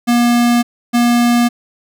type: tone pair in turn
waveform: square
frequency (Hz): 239.1 / 239.1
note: A#3 / A#3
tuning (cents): +44 / +44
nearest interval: unison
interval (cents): 0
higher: neither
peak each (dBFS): -10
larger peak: neither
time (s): 0.07-0.63 / 0.93-1.49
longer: neither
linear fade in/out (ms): 20
effects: none